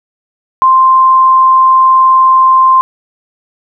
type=tone; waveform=sine; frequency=1046.5 Hz; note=C6; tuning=in tune; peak=-3 dBFS; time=0.62-2.81 s; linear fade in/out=0 ms; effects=none